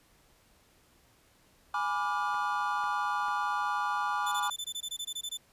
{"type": "chord", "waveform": "triangle", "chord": "G# diminished seventh", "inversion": "none", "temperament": "equal with one note detuned", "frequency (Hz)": [830.6, 987.8, 1174.7, 1423], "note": ["G#5", "B5", "D6", "F6"], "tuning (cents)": [0, 0, 0, 32], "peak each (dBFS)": [-32, -33, -31, -34], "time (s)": [1.74, 4.5], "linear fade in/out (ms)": 2}
{"type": "clicks", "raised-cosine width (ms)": 0.5, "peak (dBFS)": -34, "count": 3, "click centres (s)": [2.344, 2.839, 3.284]}
{"type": "tone bursts", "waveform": "sawtooth", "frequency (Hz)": 3520, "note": "A7", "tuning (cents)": 0, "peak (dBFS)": -31, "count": 14, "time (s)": [4.26, 5.374], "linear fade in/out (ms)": 10, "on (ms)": 61, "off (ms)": 20}
{"effects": ["pink hiss -64 dBFS RMS until 5.52 s", "resampled to 32000 Hz"]}